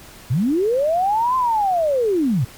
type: linear two-way sweep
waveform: sine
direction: up then down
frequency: 103.5 to 1046.5 to 103.5 Hz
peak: -15 dBFS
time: 0.3-2.45 s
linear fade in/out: 10 ms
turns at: 1.36 s
effects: pink hiss -42 dBFS RMS until 2.57 s + MP3 96 kbps